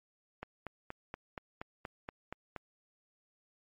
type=click train; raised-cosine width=0.5 ms; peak=-25 dBFS; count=10; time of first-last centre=0.43-2.563 s; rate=4.22 Hz; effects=MP3 48 kbps